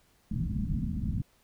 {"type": "low-pass noise", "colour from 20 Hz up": "white", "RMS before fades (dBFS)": -31, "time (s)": [0.31, 1.22], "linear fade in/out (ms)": 5, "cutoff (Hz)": 230, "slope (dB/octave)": 48, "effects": ["pink hiss -66 dBFS RMS until 1.43 s"]}